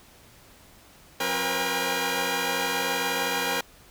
10% pulse tone cluster, 178.8 / 266.7 / 474 / 493.3 / 807 Hz, F3 / C4 / A#4 / B4 / G#5, +41 / +33 / +29 / -2 / -50 cents, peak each -28 / -25 / -21 / -26 / -21 dBFS, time 1.2-3.61 s, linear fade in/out 5 ms, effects pink hiss -53 dBFS RMS until 3.9 s

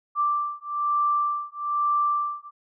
sine beating tone pair, 1174.7 / 1175.8 Hz, D6 / D6, 0 / +2 cents, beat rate 1.1 Hz, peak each -25 / -25 dBFS, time 0.15-2.51 s, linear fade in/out 50 ms, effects none

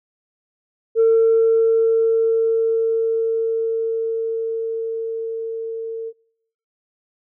sine tone with level ramp, 452.2 Hz, A4, 47 cents sharp, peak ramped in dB -9 to -25 dBFS, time 0.95-6.13 s, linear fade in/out 50 ms, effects noise-tail reverb RT60 0.7 s tail -24 dB re dry + tanh soft clip ceiling -8 dBFS

